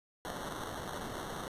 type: noise with sample-and-hold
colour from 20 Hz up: violet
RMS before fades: -41 dBFS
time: 0.25-1.48 s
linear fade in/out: 0 ms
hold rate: 2450 Hz
effects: resampled to 32000 Hz